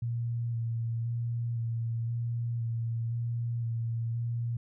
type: tone with vibrato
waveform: sine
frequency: 116.54 Hz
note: A#2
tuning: in tune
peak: -29 dBFS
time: 0.02-4.57 s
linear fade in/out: 5 ms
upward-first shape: square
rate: 0.97 Hz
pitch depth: 18 cents each way
effects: none